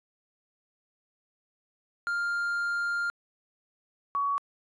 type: tone pair in turn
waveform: triangle / sine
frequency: 1400 / 1125.4 Hz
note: F6 / C#6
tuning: +4 / +26 cents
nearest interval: major third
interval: 378 cents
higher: first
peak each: -25 dBFS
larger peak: neither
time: 2.07-3.1 / 4.15-4.38 s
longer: first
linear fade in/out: 0 ms
effects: resampled to 22050 Hz